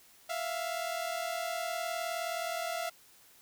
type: tone pair together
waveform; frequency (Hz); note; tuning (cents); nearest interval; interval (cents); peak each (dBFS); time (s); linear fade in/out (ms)
sawtooth; 662.6 / 702; E5 / F5; +9 / +9; minor second; 100; -32 / -33; 0.29-2.9; 10
effects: white hiss -60 dBFS RMS until 3.41 s